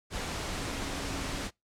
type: tone in noise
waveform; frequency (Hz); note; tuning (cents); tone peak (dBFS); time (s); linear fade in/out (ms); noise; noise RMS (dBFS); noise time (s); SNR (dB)
sine; 277.2; C#4; 0; -43; 0.59-1.43; 50; pink; -35; 0.1-1.51; -11
effects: noise-tail reverb RT60 0.2 s tail -26 dB re dry + low-pass 8000 Hz 12 dB/octave